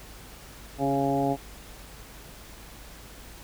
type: harmonic tone with a mistuned harmonic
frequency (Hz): 138.59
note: C#3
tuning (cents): 0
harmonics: 1 / 2 / 3 / 4 / 5 / 6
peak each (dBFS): -32 / -27 / -31 / -32 / -28 / -32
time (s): 0.78-1.37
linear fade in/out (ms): 50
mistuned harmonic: 3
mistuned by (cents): -16
effects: added 50 Hz sine -48 dBFS peak until 3.43 s + pink hiss -47 dBFS RMS until 3.43 s